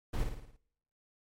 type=noise with echo; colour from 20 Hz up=brown; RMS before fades=-31 dBFS; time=0.13-0.24 s; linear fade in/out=10 ms; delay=55 ms; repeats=6; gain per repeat=-5 dB; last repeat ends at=0.57 s; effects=noise-tail reverb RT60 0.8 s tail -25 dB re dry + MP3 64 kbps